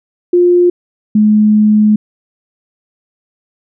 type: tone pair in turn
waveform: sine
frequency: 353.4 / 212.4 Hz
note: F4 / G#3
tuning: +21 / +39 cents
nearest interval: major sixth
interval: 882 cents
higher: first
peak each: -5 dBFS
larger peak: neither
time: 0.33-0.7 / 1.15-1.96 s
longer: second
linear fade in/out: 5 ms
effects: none